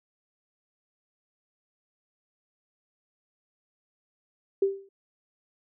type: tone with exponential decay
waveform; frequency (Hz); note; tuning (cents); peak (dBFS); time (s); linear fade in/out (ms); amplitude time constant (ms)
sine; 392; G4; 0; -17; 4.62-4.89; 5; 58
effects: none